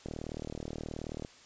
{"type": "click train", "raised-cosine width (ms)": 2, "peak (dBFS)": -25, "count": 47, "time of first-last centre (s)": [0.06, 1.249], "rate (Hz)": 38.7, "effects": ["white hiss -56 dBFS RMS until 1.45 s", "resampled to 16000 Hz"]}